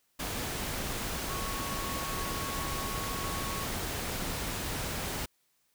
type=tone in noise; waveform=sine; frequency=1106 Hz; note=C#6; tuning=4 cents flat; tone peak=-39 dBFS; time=1.29-3.65 s; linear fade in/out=10 ms; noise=pink; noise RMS=-35 dBFS; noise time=0.19-5.26 s; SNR=-7 dB; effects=white hiss -73 dBFS RMS until 5.74 s